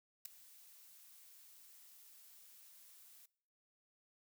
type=noise with ADSR envelope; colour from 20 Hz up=blue; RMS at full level=-41 dBFS; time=0.25-3.26 s; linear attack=7 ms; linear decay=4 ms; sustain=-20 dB; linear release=5 ms; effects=noise-tail reverb RT60 0.6 s tail -22 dB re dry